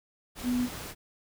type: tone in noise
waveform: sine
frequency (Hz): 246.9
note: B3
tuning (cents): 0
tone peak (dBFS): -25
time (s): 0.43-0.69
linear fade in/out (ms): 50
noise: pink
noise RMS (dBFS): -40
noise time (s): 0.35-0.95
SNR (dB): +12
effects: none